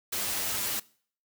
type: noise with comb filter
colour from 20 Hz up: white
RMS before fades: -31 dBFS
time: 0.12-0.8 s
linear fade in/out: 10 ms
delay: 10 ms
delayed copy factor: +0.5
effects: noise-tail reverb RT60 0.5 s tail -22 dB re dry